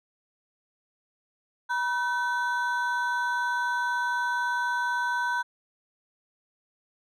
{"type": "ring-modulated tone", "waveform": "triangle", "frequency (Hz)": 1244.5, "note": "D#6", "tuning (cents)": 0, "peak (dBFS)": -20, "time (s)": [1.69, 5.43], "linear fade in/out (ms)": 20, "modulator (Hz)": 278, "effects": []}